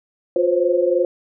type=tone cluster; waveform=sine; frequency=354.7 / 512 / 535 Hz; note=F4 / C5 / C5; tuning=+27 / -38 / +38 cents; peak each=-19 dBFS; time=0.36-1.05 s; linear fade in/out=2 ms; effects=none